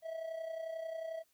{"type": "tone with amplitude modulation", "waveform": "triangle", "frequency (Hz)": 651, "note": "E5", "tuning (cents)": -22, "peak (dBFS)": -34, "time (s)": [0.02, 1.24], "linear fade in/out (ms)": 50, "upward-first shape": "sine", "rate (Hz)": 31.2, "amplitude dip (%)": 60, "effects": ["white hiss -74 dBFS RMS until 1.33 s"]}